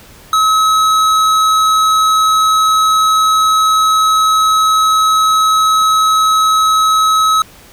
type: tone with hard clipping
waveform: sine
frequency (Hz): 1284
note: E6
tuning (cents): -46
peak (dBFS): -10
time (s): 0.33-7.42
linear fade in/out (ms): 2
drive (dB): 14
effects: pink hiss -40 dBFS RMS until 7.72 s